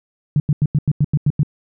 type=tone bursts; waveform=sine; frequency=146.83 Hz; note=D3; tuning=in tune; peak=-11 dBFS; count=9; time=0.36-1.432 s; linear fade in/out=2 ms; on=40 ms; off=89 ms; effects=none